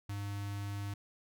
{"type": "tone with notch filter", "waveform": "square", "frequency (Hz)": 101, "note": "G#2", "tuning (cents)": -48, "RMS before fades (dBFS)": -39, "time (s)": [0.09, 0.94], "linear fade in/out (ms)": 5, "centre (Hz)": 470, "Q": 1.4, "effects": []}